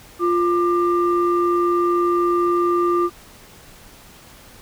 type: tone pair together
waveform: sine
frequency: 349.2 / 1191.6 Hz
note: F4 / D6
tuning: 0 / +25 cents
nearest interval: octave + major sixth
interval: 2125 cents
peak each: -16 / -19 dBFS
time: 0.19-3.1 s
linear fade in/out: 50 ms
effects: tanh soft clip ceiling -9 dBFS + pink hiss -45 dBFS RMS until 4.61 s